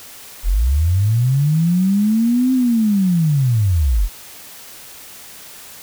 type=linear two-way sweep; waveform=sine; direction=up then down; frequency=37.56 to 261.6 to 37.56 Hz; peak=-12 dBFS; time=0.43-4.09 s; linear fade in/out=50 ms; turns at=2.53 s; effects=white hiss -38 dBFS RMS until 5.82 s